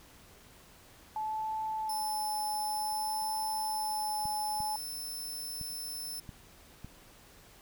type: tone with vibrato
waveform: sine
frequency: 864 Hz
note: A5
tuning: 32 cents flat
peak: -32 dBFS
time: 1.16-4.76 s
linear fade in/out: 2 ms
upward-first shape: sine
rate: 0.55 Hz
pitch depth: 20 cents each way
type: tone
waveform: 15% pulse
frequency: 5300 Hz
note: E8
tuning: 9 cents sharp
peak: -32 dBFS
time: 1.89-6.2 s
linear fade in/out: 5 ms
type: clicks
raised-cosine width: 5 ms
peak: -31 dBFS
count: 5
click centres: 4.255 / 4.604 / 5.613 / 6.292 / 6.846 s
effects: pink hiss -57 dBFS RMS until 7.61 s